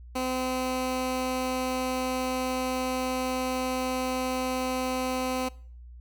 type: tone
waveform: 15% pulse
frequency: 256.6 Hz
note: C4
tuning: 34 cents flat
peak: -21 dBFS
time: 0.15-5.49 s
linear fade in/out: 10 ms
effects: noise-tail reverb RT60 0.5 s tail -22 dB re dry + added 60 Hz sine -43 dBFS peak until 6 s